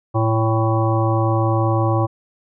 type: harmonic tone with a mistuned harmonic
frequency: 111.8 Hz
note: A2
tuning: 28 cents sharp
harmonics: 1 / 3 / 5 / 7 / 9 / 10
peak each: -17 / -22 / -24 / -25 / -27 / -27 dBFS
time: 0.14-2.07 s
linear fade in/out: 20 ms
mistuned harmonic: 9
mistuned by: -24 cents
effects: none